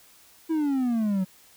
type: exponential sweep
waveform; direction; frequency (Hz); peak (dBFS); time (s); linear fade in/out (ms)
triangle; down; 329.6 to 183.1; -20; 0.49-1.25; 20
effects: white hiss -55 dBFS RMS until 1.56 s